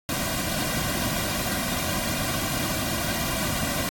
pink noise with comb filter, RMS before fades -27 dBFS, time 0.09-3.89 s, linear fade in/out 0 ms, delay 2.3 ms, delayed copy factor -0.8, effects AAC 64 kbps

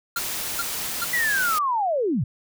white noise, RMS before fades -29 dBFS, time 0.16-1.59 s, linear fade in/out 10 ms
square tone bursts, 1392 Hz, F6, 6 cents flat, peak -25 dBFS, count 3, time 0.16-1.044 s, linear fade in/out 2 ms, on 28 ms, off 400 ms
sine linear sweep, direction down, 1985 to 97 Hz, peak -20 dBFS, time 1.13-2.24 s, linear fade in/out 5 ms
effects none

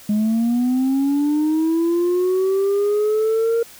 sine linear sweep, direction up, 206.9 to 466.2 Hz, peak -13 dBFS, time 0.09-3.63 s, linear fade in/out 5 ms, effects tanh soft clip ceiling -14 dBFS + white hiss -43 dBFS RMS until 3.79 s

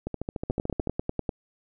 two click trains, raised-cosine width 2 ms, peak -17 / -13 dBFS, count 12 / 9, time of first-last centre 0.07-0.873 / 0.5-1.292 s, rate 13.7 / 10.1 Hz, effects none

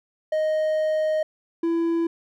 triangle tone pair in turn, 622.3 / 334 Hz, D#5 / E4, 0 / +23 cents, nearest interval major seventh, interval 1077 cents, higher first, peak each -18 dBFS, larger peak neither, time 0.32-1.23 / 1.63-2.07 s, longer first, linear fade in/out 5 ms, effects none

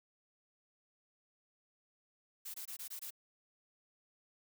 blue noise bursts, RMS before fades -45 dBFS, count 6, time 2.45-3.107 s, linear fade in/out 10 ms, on 92 ms, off 21 ms, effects none

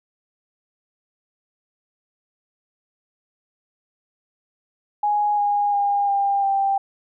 sine tone with pitch steps, 830.6 / 819.6 / 808.8 / 798.1 / 787.6 Hz, G#5 / G#5 / G#5 / G5 / G5, 0 / -23 / -46 / +31 / +8 cents, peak -17 dBFS, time 5.03-6.78 s, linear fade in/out 5 ms, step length 350 ms, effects none

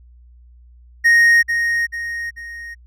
triangle tone with echo, 1864.7 Hz, A#6, in tune, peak -7 dBFS, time 1.04-1.43 s, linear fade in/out 20 ms, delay 440 ms, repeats 3, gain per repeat -7 dB, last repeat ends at 2.75 s, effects added 60 Hz sine -43 dBFS peak until 2.86 s

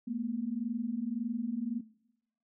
sine tone pair together, 219.6 / 241.4 Hz, A3 / B3, -3 / -39 cents, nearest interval major second, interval 164 cents, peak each -37 / -34 dBFS, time 0.07-1.81 s, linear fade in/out 10 ms, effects noise-tail reverb RT60 0.8 s tail -19 dB re dry

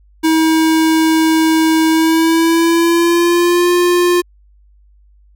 square tone with pitch glide, 320 to 353 Hz, D#4 to F4, +49 to +19 cents, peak -10 dBFS, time 0.23-4.22 s, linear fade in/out 20 ms, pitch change +170 cents, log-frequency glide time 1.9-3.71 s, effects added 50 Hz sine -45 dBFS peak until 5.35 s

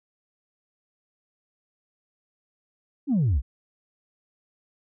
sine exponential sweep, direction down, 310.7 to 55.4 Hz, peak -17 dBFS, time 3.07-3.42 s, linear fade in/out 50 ms, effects tanh soft clip ceiling -17 dBFS

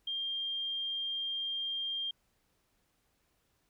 sine tone, 3198 Hz, G7, 34 cents sharp, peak -33 dBFS, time 0.07-2.11 s, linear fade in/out 5 ms, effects pink hiss -75 dBFS RMS until 3.69 s

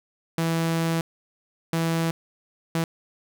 sawtooth tone bursts at uneven times, 164.7 Hz, E3, 1 cent flat, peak -18 dBFS, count 3, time 0.38-1.01 / 1.73-2.11 / 2.75-2.84 s, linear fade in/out 2 ms, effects none

